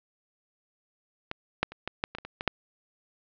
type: clicks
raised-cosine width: 0.3 ms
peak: -16 / -7 / -25 / -15 / -10 / -19 / -21 / -23 / -16 / -6 dBFS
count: 10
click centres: 1.314 / 1.63 / 1.72 / 1.876 / 2.039 / 2.15 / 2.185 / 2.25 / 2.409 / 2.477 s
effects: low-pass 4000 Hz 12 dB/octave